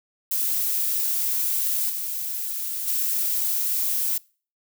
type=noise with level steps; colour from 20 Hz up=violet; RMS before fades=-24 / -29 / -24 dBFS; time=0.31-4.18 s; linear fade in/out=5 ms; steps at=1.89 / 2.87 s; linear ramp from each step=10 ms; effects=noise-tail reverb RT60 0.4 s tail -24 dB re dry